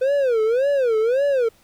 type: tone with vibrato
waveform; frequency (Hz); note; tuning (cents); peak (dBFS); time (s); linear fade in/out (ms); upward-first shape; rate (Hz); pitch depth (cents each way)
triangle; 498.6; B4; +16; -14; 0.01-1.49; 10; sine; 1.8; 240
effects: pink hiss -56 dBFS RMS until 1.63 s